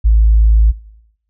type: tone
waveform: sine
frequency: 54.3 Hz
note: A1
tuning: 22 cents flat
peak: -5 dBFS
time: 0.04-0.72 s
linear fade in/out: 20 ms
effects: noise-tail reverb RT60 0.9 s tail -22 dB re dry + tanh soft clip ceiling -1 dBFS